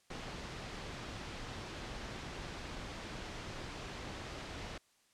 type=low-pass noise; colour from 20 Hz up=pink; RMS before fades=-45 dBFS; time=0.1-4.78 s; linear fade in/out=5 ms; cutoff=5100 Hz; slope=12 dB/octave; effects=white hiss -71 dBFS RMS until 5.13 s + low-pass 9000 Hz 12 dB/octave